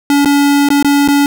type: tone with dropouts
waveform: square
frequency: 284.7 Hz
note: C#4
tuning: 46 cents sharp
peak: -8 dBFS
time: 0.1-1.26 s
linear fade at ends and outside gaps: 1 ms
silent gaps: 0.248-0.257 / 0.688-0.703 / 0.827-0.846 / 1.077-1.085 s
effects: none